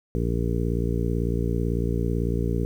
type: harmonic tone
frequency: 58 Hz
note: A#1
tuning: 8 cents flat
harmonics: 1 / 2 / 3 / 4 / 5 / 6 / 7 / 8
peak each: -26 / -28 / -29 / -34 / -33 / -37 / -32 / -35 dBFS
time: 0.15-2.65 s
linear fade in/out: 0 ms
effects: 9-bit